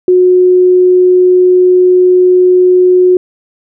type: tone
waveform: sine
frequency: 364.3 Hz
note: F#4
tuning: 27 cents flat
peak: -3 dBFS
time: 0.08-3.17 s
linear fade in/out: 2 ms
effects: none